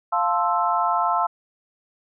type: chord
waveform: sine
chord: F major seventh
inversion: none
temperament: equal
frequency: 698.5 / 880 / 1046.5 / 1318.5 Hz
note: F5 / A5 / C6 / E6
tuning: 0 / 0 / 0 / 0 cents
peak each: -24 dBFS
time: 0.12-1.27 s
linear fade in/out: 10 ms
effects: none